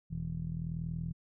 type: tone with low-pass filter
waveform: 15% pulse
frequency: 40.71 Hz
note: E1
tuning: 21 cents flat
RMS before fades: -37 dBFS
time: 0.1-1.13 s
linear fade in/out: 20 ms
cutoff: 160 Hz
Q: 5.5
effects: none